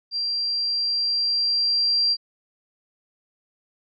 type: tone with level ramp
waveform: sine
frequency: 4735 Hz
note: D8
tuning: 13 cents sharp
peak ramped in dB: -23 to -17 dBFS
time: 0.11-2.17 s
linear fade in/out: 50 ms
effects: none